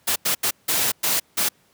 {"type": "noise bursts at uneven times", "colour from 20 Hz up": "white", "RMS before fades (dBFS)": -21, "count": 6, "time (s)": [[0.07, 0.16], [0.25, 0.35], [0.43, 0.51], [0.68, 0.92], [1.03, 1.2], [1.37, 1.49]], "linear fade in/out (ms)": 10, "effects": ["pink hiss -60 dBFS RMS until 1.73 s", "high-pass 100 Hz 12 dB/octave"]}